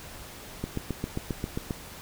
click train, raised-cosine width 3 ms, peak -16 dBFS, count 9, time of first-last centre 0.64-1.708 s, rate 7.49 Hz, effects pink hiss -44 dBFS RMS until 2.01 s

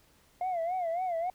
sine tone with vibrato, 701 Hz, F5, 6 cents sharp, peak -27 dBFS, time 0.41-1.3 s, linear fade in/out 2 ms, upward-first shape sine, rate 3.6 Hz, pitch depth 120 cents each way, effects tanh soft clip ceiling -27 dBFS + pink hiss -64 dBFS RMS until 1.34 s

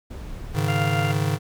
brown noise, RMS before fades -34 dBFS, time 0.1-0.56 s, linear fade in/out 10 ms
square chord, Ab suspended fourth, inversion none, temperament just, 103.83 / 138.43 / 155.74 Hz, Ab2 / Db3 / Eb3, 0 / -2 / +2 cents, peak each -26 dBFS, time 0.53-1.39 s, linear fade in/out 50 ms
harmonic tone, 698 Hz, F5, 1 cent flat, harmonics 1 / 2 / 3 / 4, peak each -28 / -31 / -33 / -34 dBFS, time 0.68-1.12 s, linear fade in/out 5 ms
effects none

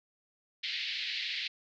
white band-pass noise, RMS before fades -36 dBFS, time 0.63-1.48 s, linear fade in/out 10 ms, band 1900 to 4400 Hz, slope 48 dB/octave, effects none

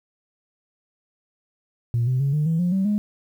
sine tone with pitch steps, 118.2 / 128.16 / 138.95 / 150.65 / 163.34 / 177.1 / 192.02 / 208.2 Hz, A#2 / C3 / C#3 / D3 / E3 / F3 / G3 / G#3, +24 / -35 / +4 / +44 / -16 / +24 / -35 / +5 cents, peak -17 dBFS, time 1.94-2.98 s, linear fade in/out 0 ms, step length 130 ms, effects tanh soft clip ceiling -15 dBFS + 9-bit

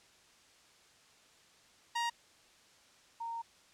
sawtooth / sine tone pair in turn, 940 / 922.8 Hz, A#5 / A#5, +14 / -18 cents, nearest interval unison, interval 32 cents, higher first, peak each -28 / -37 dBFS, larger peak first, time 1.95-2.1 / 3.2-3.42 s, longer second, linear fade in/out 10 ms, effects white hiss -63 dBFS RMS until 3.73 s + low-pass 7000 Hz 12 dB/octave

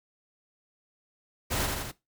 pink noise with echo, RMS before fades -29 dBFS, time 1.5-1.67 s, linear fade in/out 20 ms, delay 83 ms, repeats 3, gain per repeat -3 dB, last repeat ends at 1.919 s, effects noise-tail reverb RT60 0.2 s tail -18 dB re dry

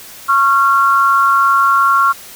sine tone pair together, 1100 / 1377.6 Hz, C#6 / F6, -14 / -24 cents, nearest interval major third, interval 390 cents, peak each -11 dBFS, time 0.28-2.13 s, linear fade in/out 20 ms, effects white hiss -35 dBFS RMS until 2.35 s

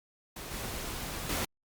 pink noise with level steps, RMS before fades -42 / -38 / -32 dBFS, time 0.36-1.45 s, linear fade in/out 5 ms, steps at 0.51 / 1.29 s, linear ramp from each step 5 ms, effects Opus 48 kbps

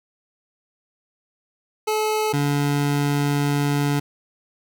25% pulse tone pair in turn, 430.8 / 143.76 Hz, A4 / D3, -37 / -37 cents, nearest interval octave + perfect fifth, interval 1900 cents, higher first, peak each -16 / -15 dBFS, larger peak second, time 1.87-2.33 / 2.33-4 s, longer second, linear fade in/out 10 ms, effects none

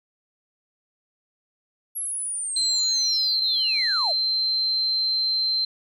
sine linear sweep, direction down, 11350 to 530 Hz, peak -26 dBFS, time 1.95-4.13 s, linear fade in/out 20 ms
sine tone, 4117 Hz, C8, 29 cents flat, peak -20 dBFS, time 2.56-5.65 s, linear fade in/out 5 ms
effects tanh soft clip ceiling -12 dBFS

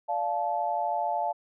sine tone cluster, 585 / 698 / 869 Hz, D5 / F5 / A5, -7 / -1 / -22 cents, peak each -34 / -29 / -29 dBFS, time 0.08-1.33 s, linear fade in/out 20 ms, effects none

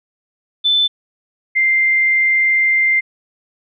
sine tone pair in turn, 3520 / 2093 Hz, A7 / C7, 0 / 0 cents, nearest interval major sixth, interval 900 cents, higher first, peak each -11 dBFS, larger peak neither, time 0.64-0.88 / 1.55-3.01 s, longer second, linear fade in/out 20 ms, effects none

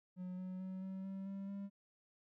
triangle tone with pitch steps, 182.2 / 184.85 / 187.54 / 190.27 / 193.03 / 195.84 / 198.69 Hz, F#3 / F#3 / F#3 / F#3 / G3 / G3 / G3, -26 / -1 / +24 / +49 / -26 / -1 / +24 cents, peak -40 dBFS, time 0.16-1.7 s, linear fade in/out 50 ms, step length 220 ms, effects none

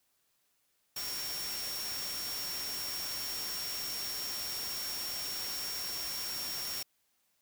sine tone in noise, 5530 Hz, F8, 18 cents flat, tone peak -38 dBFS, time 0.96-6.83 s, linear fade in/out 5 ms, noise white, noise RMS -40 dBFS, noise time 0.96-6.83 s, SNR -1 dB, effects white hiss -75 dBFS RMS until 7.41 s

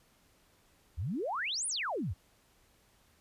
sine exponential two-way sweep, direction up then down, 69.3 to 10490 to 69.3 Hz, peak -32 dBFS, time 0.97-2.14 s, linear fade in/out 20 ms, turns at 1.67 s, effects pink hiss -67 dBFS RMS until 3.2 s + resampled to 32000 Hz

